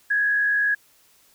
sine tone with frequency modulation, 1667 Hz, G#6, 6 cents sharp, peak -18 dBFS, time 0.1-0.75 s, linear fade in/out 10 ms, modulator 69.6 Hz, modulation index 0.48, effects white hiss -58 dBFS RMS until 1.34 s

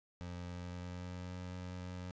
25% pulse tone with pitch glide, 88.4 to 90.57 Hz, F2 to F#2, +22 to -36 cents, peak -39 dBFS, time 0.21-2.11 s, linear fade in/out 0 ms, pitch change +42 cents, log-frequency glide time 0.46-1.48 s, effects resampled to 16000 Hz + 12-bit

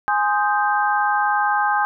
sine chord, Ab major seventh, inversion none, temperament equal, 830.6 / 1046.5 / 1244.5 / 1568 Hz, Ab5 / C6 / Eb6 / G6, 0 / 0 / 0 / 0 cents, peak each -19 / -25 / -24 / -22 dBFS, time 0.08-1.85 s, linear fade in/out 0 ms, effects none

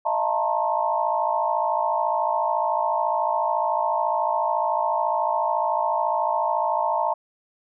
sine tone cluster, 621 / 679 / 886 / 940 / 1068 Hz, D#5 / F5 / A5 / A#5 / C6, -3 / -49 / +12 / +14 / +35 cents, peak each -28 / -27 / -24 / -27 / -30 dBFS, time 0.05-7.14 s, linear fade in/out 10 ms, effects none

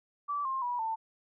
sine tone with pitch steps, 1157 / 1061 / 972.9 / 892.2 Hz, D6 / C6 / B5 / A5, -26 / +24 / -26 / +24 cents, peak -30 dBFS, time 0.28-0.96 s, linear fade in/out 20 ms, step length 170 ms, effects none

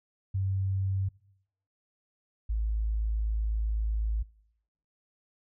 sine tone pair in turn, 96.2 / 53.99 Hz, G2 / A1, -32 / -32 cents, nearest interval minor seventh, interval 1000 cents, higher first, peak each -26 dBFS, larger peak neither, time 0.34-1.09 / 2.49-4.23 s, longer second, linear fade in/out 10 ms, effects noise-tail reverb RT60 0.8 s tail -24 dB re dry

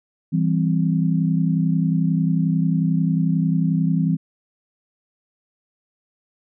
sine chord, C major, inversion first, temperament equal, 164.81 / 196 / 261.6 Hz, E3 / G3 / C4, 0 / 0 / 0 cents, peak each -18 / -23 / -24 dBFS, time 0.32-4.17 s, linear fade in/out 20 ms, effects none

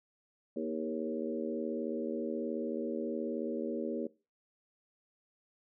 harmonic tone with a mistuned harmonic, 78.7 Hz, D#2, 20 cents sharp, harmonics 3 / 4 / 5 / 6 / 7, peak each -38 / -39 / -40 / -41 / -41 dBFS, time 0.56-4.07 s, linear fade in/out 5 ms, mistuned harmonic 5, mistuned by +20 cents, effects noise-tail reverb RT60 0.3 s tail -20 dB re dry

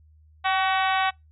harmonic tone with a mistuned harmonic, 376.8 Hz, F#4, 32 cents sharp, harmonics 2 / 3 / 4 / 5 / 6 / 7 / 8 / 9 / 10, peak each -23 / -27 / -29 / -31 / -33 / -34 / -35 / -36 / -37 dBFS, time 0.44-1.11 s, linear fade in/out 20 ms, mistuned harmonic 2, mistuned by +30 cents, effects noise-tail reverb RT60 0.2 s tail -26 dB re dry + added 77 Hz sine -52 dBFS peak until 1.31 s

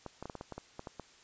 clicks, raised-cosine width 1 ms, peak -27 dBFS, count 11, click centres 0.063 / 0.226 / 0.256 / 0.298 / 0.353 / 0.411 / 0.523 / 0.58 / 0.794 / 0.872 / 0.997 s, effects white hiss -60 dBFS RMS until 1.23 s + resampled to 16000 Hz

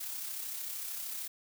blue noise with amplitude modulation, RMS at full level -38 dBFS, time 0-1.28 s, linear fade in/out 10 ms, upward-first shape sine, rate 33.1 Hz, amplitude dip 35%, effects none

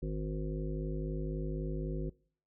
harmonic tone, 51.91 Hz, G#1, in tune, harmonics 1 / 3 / 5 / 7 / 9 / 10, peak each -36 / -38 / -44 / -42 / -48 / -49 dBFS, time 0.02-2.1 s, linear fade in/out 10 ms, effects noise-tail reverb RT60 0.5 s tail -24 dB re dry

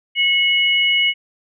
sine tone pair together, 2189 / 2922 Hz, C#7 / F#7, -22 / -22 cents, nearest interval perfect fourth, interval 500 cents, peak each -16 dBFS, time 0.15-1.14 s, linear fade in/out 50 ms, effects none

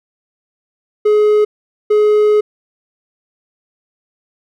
triangle tone pair in turn, 421.9 / 421.9 Hz, G#4 / G#4, +27 / +27 cents, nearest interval unison, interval 0 cents, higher neither, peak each -6 dBFS, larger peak neither, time 1.05-1.45 / 1.9-2.41 s, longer second, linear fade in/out 10 ms, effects none

